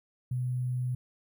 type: tone with sample-and-hold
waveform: sine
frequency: 125.5 Hz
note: B2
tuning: 28 cents sharp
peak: -28 dBFS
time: 0.31-0.95 s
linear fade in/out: 5 ms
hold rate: 11025 Hz
effects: none